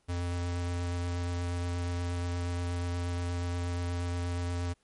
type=tone with vibrato; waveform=square; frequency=87.6 Hz; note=F2; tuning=6 cents sharp; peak=-31 dBFS; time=0.08-4.74 s; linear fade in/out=20 ms; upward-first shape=sine; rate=8.4 Hz; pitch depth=10 cents each way; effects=pink hiss -72 dBFS RMS until 4.83 s + MP3 48 kbps